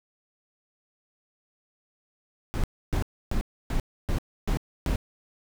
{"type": "noise bursts", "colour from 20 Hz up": "brown", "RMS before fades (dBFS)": -25, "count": 7, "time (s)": [2.54, 4.959], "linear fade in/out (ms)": 0, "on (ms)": 97, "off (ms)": 290, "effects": []}